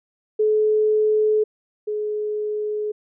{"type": "tone pair in turn", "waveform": "sine", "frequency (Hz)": [428.9, 422.8], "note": ["A4", "G#4"], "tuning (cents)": [-44, 31], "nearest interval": "unison", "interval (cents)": 25, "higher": "first", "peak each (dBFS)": [-15, -22], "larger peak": "first", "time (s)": [[0.39, 1.44], [1.87, 2.92]], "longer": "neither", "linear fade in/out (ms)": 10, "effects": []}